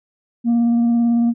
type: tone with vibrato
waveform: sine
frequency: 235.1 Hz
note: A#3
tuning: 15 cents sharp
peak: -10 dBFS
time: 0.44-1.34 s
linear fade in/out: 50 ms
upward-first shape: sine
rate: 18 Hz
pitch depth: 14 cents each way
effects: tanh soft clip ceiling -12 dBFS